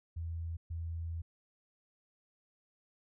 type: tone bursts at uneven times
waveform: sine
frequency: 83 Hz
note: E2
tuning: 12 cents sharp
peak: -36 dBFS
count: 2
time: 0.16-0.57 / 0.7-1.22 s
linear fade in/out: 10 ms
effects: none